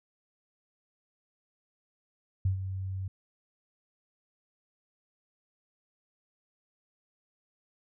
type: tone with ADSR envelope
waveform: sine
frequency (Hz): 95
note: F#2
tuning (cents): +46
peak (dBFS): -22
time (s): 2.45-3.08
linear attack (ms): 5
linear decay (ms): 110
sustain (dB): -10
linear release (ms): 4
effects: none